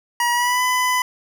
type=tone with pitch glide; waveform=25% pulse; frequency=958 to 1002.7 Hz; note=A#5 to B5; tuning=+47 to +26 cents; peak=-13 dBFS; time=0.2-1.02 s; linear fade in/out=2 ms; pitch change=+79 cents; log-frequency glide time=0.32-0.63 s; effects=none